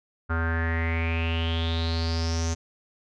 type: tone with low-pass filter sweep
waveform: square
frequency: 82.41 Hz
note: E2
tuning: in tune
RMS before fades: -26 dBFS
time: 0.29-2.55 s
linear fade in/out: 20 ms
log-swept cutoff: 1400 to 6400 Hz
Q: 8.1
effects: none